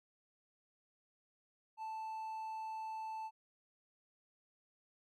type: tone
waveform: triangle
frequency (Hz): 880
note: A5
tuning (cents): 0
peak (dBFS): -39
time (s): 1.77-3.31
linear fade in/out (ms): 50
effects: none